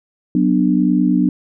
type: chord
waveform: sine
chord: B minor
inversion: second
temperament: just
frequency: 185.21 / 246.9 / 296.3 Hz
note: F#3 / B3 / D4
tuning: +2 / 0 / +15 cents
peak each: -16 dBFS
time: 0.35-1.29 s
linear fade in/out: 2 ms
effects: none